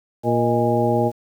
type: harmonic tone with a mistuned harmonic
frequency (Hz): 117.8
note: A#2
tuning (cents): +19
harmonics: 1 / 2 / 3 / 4 / 5 / 7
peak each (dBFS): -23 / -23 / -23 / -23 / -23 / -23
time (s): 0.23-1.12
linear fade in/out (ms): 50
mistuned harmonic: 5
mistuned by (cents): +77
effects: 8-bit